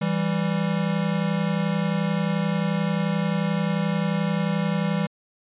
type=tone pair together; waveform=square; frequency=164.81 / 196.2 Hz; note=E3 / G3; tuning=0 / +2 cents; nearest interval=minor third; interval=302 cents; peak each=-25 dBFS; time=0.01-5.07 s; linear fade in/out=10 ms; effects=resampled to 8000 Hz